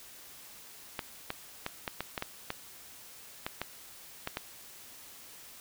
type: clicks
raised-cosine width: 0.3 ms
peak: -17 dBFS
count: 12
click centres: 0.992 / 1.304 / 1.664 / 1.878 / 2.006 / 2.178 / 2.224 / 2.504 / 3.465 / 3.616 / 4.274 / 4.371 s
effects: white hiss -51 dBFS RMS until 5.6 s